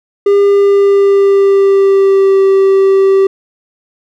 triangle tone with pitch glide, 402.3 to 388.1 Hz, G4 to G4, +45 to -17 cents, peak -3 dBFS, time 0.26-3.27 s, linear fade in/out 5 ms, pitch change -62 cents, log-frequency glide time 0.38-2.42 s, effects none

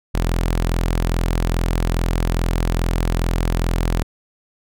sawtooth tone, 42.4 Hz, E1, 50 cents sharp, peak -13 dBFS, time 0.14-4.03 s, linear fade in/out 10 ms, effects none

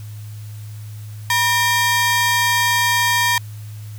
sawtooth ring-modulated tone, 1396.9 Hz, F6, in tune, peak -8 dBFS, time 1.3-3.38 s, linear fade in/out 2 ms, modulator 431 Hz, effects added 106 Hz sine -30 dBFS peak until 3.98 s + white hiss -47 dBFS RMS until 3.98 s

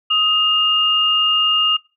sine tone pair together, 1256 / 2828 Hz, D#6 / F7, +16 / +21 cents, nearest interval octave + major second, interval 1405 cents, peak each -21 / -14 dBFS, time 0.1-1.77 s, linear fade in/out 10 ms, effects noise-tail reverb RT60 0.3 s tail -22 dB re dry

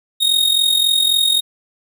45% pulse tone with amplitude modulation, 3729 Hz, A#7, in tune, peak -10 dBFS, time 0.2-1.41 s, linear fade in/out 20 ms, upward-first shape sine, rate 43.7 Hz, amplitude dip 65%, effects none

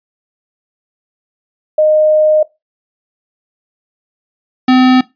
sine / square tone pair in turn, 616 / 255.8 Hz, D#5 / C4, -17 / -39 cents, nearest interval octave + minor third, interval 1522 cents, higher first, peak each -6 dBFS, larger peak neither, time 1.78-2.43 / 4.68-5.01 s, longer first, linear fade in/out 5 ms, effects noise-tail reverb RT60 0.2 s tail -20 dB re dry + resampled to 11025 Hz

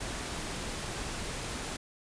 pink noise, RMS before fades -37 dBFS, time 0-1.77 s, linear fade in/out 10 ms, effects resampled to 22050 Hz

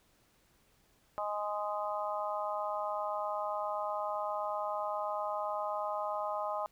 harmonic tone, 207.7 Hz, G#3, in tune, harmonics 3 / 4 / 5 / 6, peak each -37 / -38 / -39 / -40 dBFS, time 1.18-6.66 s, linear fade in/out 0 ms, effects pink hiss -69 dBFS RMS until 6.71 s

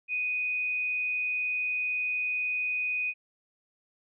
sine tone with frequency modulation, 2489 Hz, D#7, in tune, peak -27 dBFS, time 0.08-3.14 s, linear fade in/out 50 ms, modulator 113 Hz, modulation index 0.21, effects none

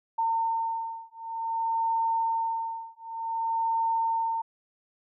sine beating tone pair, 908 / 908.54 Hz, A#5 / A#5, -46 / -45 cents, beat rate 0.54 Hz, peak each -29 dBFS, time 0.18-4.42 s, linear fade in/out 10 ms, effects none

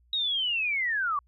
sine linear sweep, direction down, 3818 to 1108.7 Hz, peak -25 dBFS, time 0.13-1.19 s, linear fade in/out 2 ms, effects added 60 Hz sine -60 dBFS peak until 1.27 s

